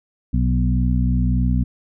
harmonic tone with a mistuned harmonic, 61.74 Hz, B1, in tune, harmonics 1 / 2 / 3 / 4, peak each -18 / -21 / -23 / -24 dBFS, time 0.33-1.64 s, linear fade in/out 10 ms, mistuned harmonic 2, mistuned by +23 cents, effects none

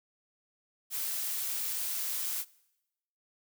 blue noise, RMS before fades -34 dBFS, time 0.9-2.45 s, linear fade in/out 50 ms, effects noise-tail reverb RT60 0.9 s tail -22 dB re dry

